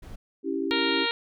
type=noise; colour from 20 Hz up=brown; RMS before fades=-40 dBFS; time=0.02-0.16 s; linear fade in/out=10 ms
type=chord; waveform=sine; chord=C# diminished; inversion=none; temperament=equal; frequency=277.2 / 329.6 / 392 Hz; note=C#4 / E4 / G4; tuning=0 / 0 / 0 cents; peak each=-30 dBFS; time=0.43-1.07 s; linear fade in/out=50 ms
type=harmonic tone; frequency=466.2 Hz; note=A#4; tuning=in tune; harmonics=1 / 2 / 3 / 4 / 5 / 6 / 7 / 8 / 9; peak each=-33 / -33 / -33 / -33 / -33 / -33 / -33 / -33 / -33 dBFS; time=0.71-1.11 s; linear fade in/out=0 ms
effects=none